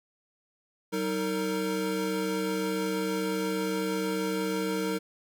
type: tone cluster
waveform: square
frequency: 189.6 / 313.9 / 458.5 Hz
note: F#3 / D#4 / A#4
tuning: +43 / +15 / -29 cents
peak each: -34 / -33 / -32 dBFS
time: 0.92-4.99 s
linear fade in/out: 20 ms
effects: none